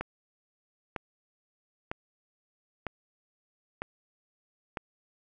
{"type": "click train", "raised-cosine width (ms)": 0.5, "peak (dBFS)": -18, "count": 6, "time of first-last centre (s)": [0.01, 4.772], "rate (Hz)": 1.05, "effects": []}